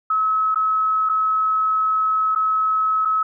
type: tone with dropouts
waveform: sine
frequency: 1288 Hz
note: E6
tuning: 41 cents flat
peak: -16 dBFS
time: 0.1-3.23 s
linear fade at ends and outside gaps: 5 ms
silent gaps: 0.546-0.557 / 1.091-1.095 / 2.35-2.358 / 3.051-3.054 s
effects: none